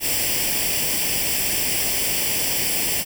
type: noise with comb filter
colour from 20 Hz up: white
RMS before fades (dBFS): -22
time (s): 0-3.05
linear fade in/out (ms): 50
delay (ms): 0.38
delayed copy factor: +0.75
effects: none